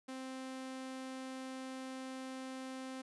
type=tone; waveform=sawtooth; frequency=261.6 Hz; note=C4; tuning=in tune; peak=-39 dBFS; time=0.08-3.02 s; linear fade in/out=10 ms; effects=resampled to 24000 Hz